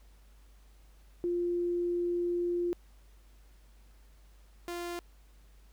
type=tone pair in turn; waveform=sine / sawtooth; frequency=349.2 / 347.4 Hz; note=F4 / F4; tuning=0 / -9 cents; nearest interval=unison; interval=9 cents; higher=first; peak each=-28 / -32 dBFS; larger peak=first; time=1.24-2.73 / 4.68-4.99 s; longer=first; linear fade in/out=0 ms; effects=added 50 Hz sine -55 dBFS peak until 5.72 s + pink hiss -67 dBFS RMS until 5.72 s